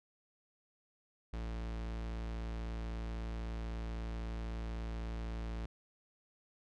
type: tone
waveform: 45% pulse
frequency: 56.2 Hz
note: A1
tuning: 37 cents sharp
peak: -38 dBFS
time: 1.33-5.66 s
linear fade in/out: 5 ms
effects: low-pass 5000 Hz 12 dB/octave